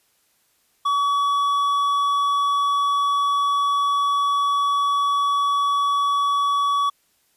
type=tone with hard clipping; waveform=sine; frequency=1135 Hz; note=C#6; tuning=41 cents sharp; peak=-19 dBFS; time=0.85-6.9 s; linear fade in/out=10 ms; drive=6 dB; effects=white hiss -64 dBFS RMS until 7.36 s + resampled to 32000 Hz